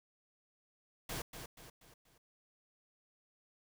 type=noise with echo; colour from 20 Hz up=pink; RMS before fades=-41 dBFS; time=1.09-1.22 s; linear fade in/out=5 ms; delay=240 ms; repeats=4; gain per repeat=-7 dB; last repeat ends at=2.18 s; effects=none